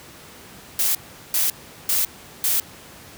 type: noise bursts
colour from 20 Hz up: blue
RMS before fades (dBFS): -20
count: 4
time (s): 0.79-2.6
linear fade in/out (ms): 2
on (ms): 160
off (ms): 390
effects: pink hiss -43 dBFS RMS until 3.17 s + high-pass 80 Hz 12 dB/octave